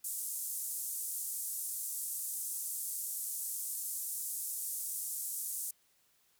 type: band-pass noise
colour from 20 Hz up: pink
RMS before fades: -39 dBFS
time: 0.04-5.71 s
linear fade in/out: 5 ms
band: 8300 to 14000 Hz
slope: 24 dB/octave
effects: white hiss -71 dBFS RMS until 6.39 s